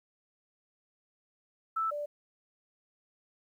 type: tone pair in turn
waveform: sine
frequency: 1318.5 / 587.3 Hz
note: E6 / D5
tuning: 0 / 0 cents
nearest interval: octave + major second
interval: 1400 cents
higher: first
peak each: -28 / -33 dBFS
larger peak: first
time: 1.76-1.91 / 1.91-2.06 s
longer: neither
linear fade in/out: 10 ms
effects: 11-bit